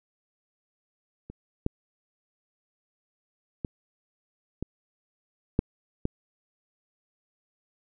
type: clicks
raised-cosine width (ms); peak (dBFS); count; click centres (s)
3; -27 / -12 / -17 / -18 / -8 / -13; 6; 1.3 / 1.664 / 3.648 / 4.626 / 5.591 / 6.054
effects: none